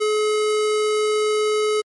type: tone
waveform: square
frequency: 426.3 Hz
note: G#4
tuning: 45 cents sharp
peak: -18 dBFS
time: 0-1.82 s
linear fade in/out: 20 ms
effects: MP3 48 kbps